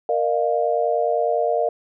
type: chord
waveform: sine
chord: Bb suspended fourth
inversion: none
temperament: equal with one note detuned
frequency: 466.2 / 608.7 / 698.5 Hz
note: Bb4 / Eb5 / F5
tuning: 0 / -38 / 0 cents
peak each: -22 dBFS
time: 0.09-1.69 s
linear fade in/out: 2 ms
effects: none